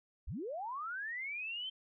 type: linear sweep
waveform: sine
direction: up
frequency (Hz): 30.6 to 3136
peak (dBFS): -38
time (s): 0.27-1.7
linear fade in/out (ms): 10
effects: none